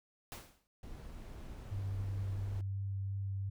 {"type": "noise with exponential decay", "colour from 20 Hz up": "pink", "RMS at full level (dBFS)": -43, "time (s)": [0.32, 0.67], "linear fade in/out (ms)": 0, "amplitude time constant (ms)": 76}
{"type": "noise", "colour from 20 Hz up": "brown", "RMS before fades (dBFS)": -47, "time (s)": [0.83, 2.61], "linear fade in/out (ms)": 2}
{"type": "tone with vibrato", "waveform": "sine", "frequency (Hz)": 98, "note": "G2", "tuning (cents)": 0, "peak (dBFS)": -35, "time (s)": [1.71, 3.5], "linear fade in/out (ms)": 10, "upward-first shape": "sine", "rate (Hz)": 2.9, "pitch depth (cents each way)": 10}
{"effects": []}